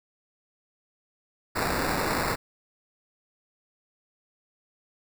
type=noise with sample-and-hold; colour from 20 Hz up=blue; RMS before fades=-27 dBFS; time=1.55-2.36 s; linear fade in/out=20 ms; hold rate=3150 Hz; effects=none